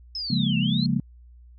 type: linear two-way sweep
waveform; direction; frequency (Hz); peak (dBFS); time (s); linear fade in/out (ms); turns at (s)
sine; down then up; 5274 to 2637 to 4297; -28; 0.15-0.86; 2; 0.58
type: chord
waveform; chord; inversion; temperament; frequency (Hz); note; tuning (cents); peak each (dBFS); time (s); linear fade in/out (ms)
sine; Bb minor seventh; first; equal with one note detuned; 138.59 / 174.61 / 204.7 / 233.1; Db3 / F3 / Ab3 / Bb3; 0 / 0 / -25 / 0; -26; 0.3-1; 5
effects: added 60 Hz sine -46 dBFS peak until 1.58 s